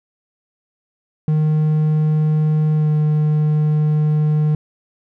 triangle tone with pitch glide, 154 to 152.06 Hz, D#3 to D#3, -17 to -39 cents, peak -11 dBFS, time 1.28-4.55 s, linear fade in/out 2 ms, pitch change -22 cents, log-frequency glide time 2.75-2.9 s, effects none

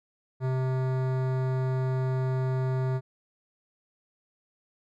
sine tone with hard clipping, 130 Hz, C3, 11 cents flat, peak -27 dBFS, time 0.4-3.01 s, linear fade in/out 50 ms, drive 17 dB, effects none

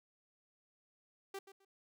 sawtooth tone with echo, 390.7 Hz, G4, 6 cents flat, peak -38 dBFS, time 1.34-1.39 s, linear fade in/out 5 ms, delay 130 ms, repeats 2, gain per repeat -13 dB, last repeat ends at 1.65 s, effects none

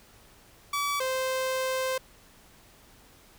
sawtooth tone pair in turn, 1146 / 520.6 Hz, D6 / C5, -43 / -9 cents, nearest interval octave + major second, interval 1366 cents, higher first, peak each -23 dBFS, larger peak neither, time 0.73-1 / 1-1.98 s, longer second, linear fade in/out 5 ms, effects pink hiss -56 dBFS RMS until 3.38 s

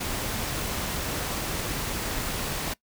pink noise with amplitude modulation, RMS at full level -29 dBFS, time 0-2.74 s, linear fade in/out 10 ms, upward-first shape sine, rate 271 Hz, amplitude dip 30%, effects noise-tail reverb RT60 0.1 s tail -21 dB re dry

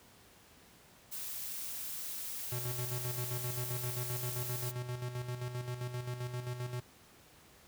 blue noise, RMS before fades -41 dBFS, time 1.11-4.72 s, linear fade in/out 20 ms
square tone with tremolo, 123.47 Hz, B2, in tune, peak -36 dBFS, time 2.52-6.8 s, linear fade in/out 0 ms, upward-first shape square, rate 7.6 Hz, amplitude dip 55%
effects pink hiss -60 dBFS RMS until 7.67 s + high-pass 60 Hz 12 dB/octave

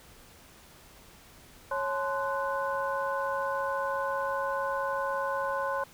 sine tone cluster, 550 / 863 / 1038 / 1487 Hz, C#5 / A5 / C6 / F#6, -14 / -34 / -14 / +8 cents, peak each -32 / -37 / -32 / -36 dBFS, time 1.71-5.84 s, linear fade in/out 5 ms, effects pink hiss -54 dBFS RMS until 5.93 s

